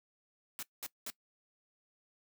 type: noise bursts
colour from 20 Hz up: white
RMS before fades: -41 dBFS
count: 3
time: 0.59-1.101 s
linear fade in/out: 0 ms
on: 37 ms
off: 200 ms
effects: noise-tail reverb RT60 0.1 s tail -20 dB re dry + high-pass 150 Hz 12 dB/octave